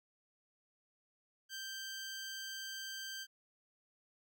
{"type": "tone", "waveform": "15% pulse", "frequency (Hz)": 1568, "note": "G6", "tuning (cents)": 0, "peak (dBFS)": -36, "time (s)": [1.49, 3.27], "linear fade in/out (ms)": 50, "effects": []}